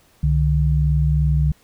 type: tone pair together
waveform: sine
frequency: 66.73 / 149.7 Hz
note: C2 / D3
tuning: +35 / +33 cents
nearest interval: octave + major second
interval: 1398 cents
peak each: -17 dBFS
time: 0.23-1.52 s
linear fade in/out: 5 ms
effects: pink hiss -56 dBFS RMS until 1.63 s